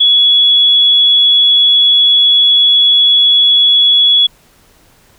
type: tone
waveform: sine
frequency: 3377 Hz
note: G#7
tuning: 28 cents sharp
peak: -5 dBFS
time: 0-4.27 s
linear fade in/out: 10 ms
effects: pink hiss -48 dBFS RMS until 5.18 s